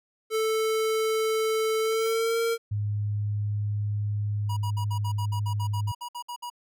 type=tone with pitch glide; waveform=square; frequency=440 to 459.7 Hz; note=A4 to A#4; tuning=0 to -24 cents; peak=-24 dBFS; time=0.3-2.58 s; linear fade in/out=50 ms; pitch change=+76 cents; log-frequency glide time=1.8-2.39 s
type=tone; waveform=sine; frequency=103.83 Hz; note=G#2; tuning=in tune; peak=-25 dBFS; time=2.71-5.92 s; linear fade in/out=10 ms
type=tone bursts; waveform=square; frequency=965 Hz; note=B5; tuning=40 cents flat; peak=-34 dBFS; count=15; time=4.49-6.501 s; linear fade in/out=10 ms; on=79 ms; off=59 ms
effects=none